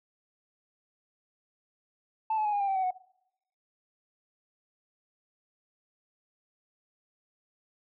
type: tone with pitch steps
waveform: sine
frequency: 880 / 857.9 / 836.4 / 815.4 / 794.9 / 775 / 755.5 / 736.6 Hz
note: A5 / A5 / G#5 / G#5 / G5 / G5 / F#5 / F#5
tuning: 0 / -44 / +12 / -32 / +24 / -20 / +36 / -8 cents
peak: -24 dBFS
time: 2.3-2.908 s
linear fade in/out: 5 ms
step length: 76 ms
effects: noise-tail reverb RT60 0.8 s tail -23 dB re dry + tanh soft clip ceiling -23 dBFS